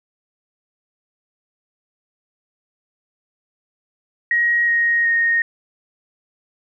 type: tone with pitch steps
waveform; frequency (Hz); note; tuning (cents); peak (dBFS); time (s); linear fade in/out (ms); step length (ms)
sine; 1891 / 1873.6 / 1856.4; A#6 / A#6 / A#6; +24 / +8 / -8; -14; 4.31-5.42; 2; 370
effects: none